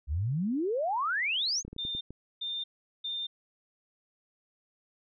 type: exponential sweep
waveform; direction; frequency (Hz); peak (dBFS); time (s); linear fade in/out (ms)
sine; up; 65.1 to 6750; -27; 0.07-1.63; 50
type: clicks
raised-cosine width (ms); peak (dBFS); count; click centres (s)
3; -30; 7; 1.65 / 1.68 / 1.73 / 1.764 / 1.851 / 1.95 / 2.106
type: tone bursts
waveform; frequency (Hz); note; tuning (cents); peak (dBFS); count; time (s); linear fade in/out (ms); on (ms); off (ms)
sine; 3608; A7; +43; -32; 3; 1.78-3.27; 10; 230; 400
effects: none